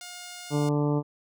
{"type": "tone", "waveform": "5% pulse", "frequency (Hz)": 713, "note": "F5", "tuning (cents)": 36, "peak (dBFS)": -28, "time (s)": [0.01, 0.69], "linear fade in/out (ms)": 2}
{"type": "harmonic tone", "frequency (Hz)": 146.83, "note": "D3", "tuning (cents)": 0, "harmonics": [1, 2, 3, 4, 5, 6, 7, 8], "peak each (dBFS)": [-25, -27, -30, -35, -42, -37, -42, -43], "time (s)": [0.5, 1.03], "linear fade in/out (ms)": 50}
{"effects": []}